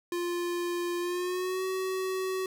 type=tone with pitch glide; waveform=square; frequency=349.2 to 376.4 Hz; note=F4 to F#4; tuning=0 to +30 cents; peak=-30 dBFS; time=0.12-2.46 s; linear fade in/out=2 ms; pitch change=+130 cents; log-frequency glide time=0.99-1.64 s; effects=none